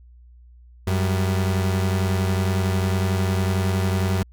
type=tone pair together; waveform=35% pulse; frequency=93.51 / 198 Hz; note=F#2 / G3; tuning=+19 / +18 cents; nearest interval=octave + minor second; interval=1299 cents; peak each=-18 / -27 dBFS; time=0.87-4.23 s; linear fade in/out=5 ms; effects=added 60 Hz sine -45 dBFS peak until 4.32 s